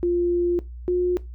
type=tone pair in turn; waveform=sine; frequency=349.2 / 358 Hz; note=F4 / F4; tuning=0 / +43 cents; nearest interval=unison; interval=43 cents; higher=second; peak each=-18 dBFS; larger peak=neither; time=0.03-0.59 / 0.88-1.17 s; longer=first; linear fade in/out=0 ms; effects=noise-tail reverb RT60 0.2 s tail -18 dB re dry + added 60 Hz sine -34 dBFS peak until 1.34 s